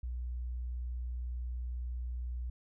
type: tone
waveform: sine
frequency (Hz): 61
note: B1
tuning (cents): -21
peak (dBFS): -35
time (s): 0.03-2.5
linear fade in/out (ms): 5
effects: none